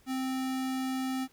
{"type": "tone", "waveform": "square", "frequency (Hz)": 261.4, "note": "C4", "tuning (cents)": -1, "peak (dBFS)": -31, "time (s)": [0.06, 1.28], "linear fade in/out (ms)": 50, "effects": ["pink hiss -64 dBFS RMS until 1.32 s"]}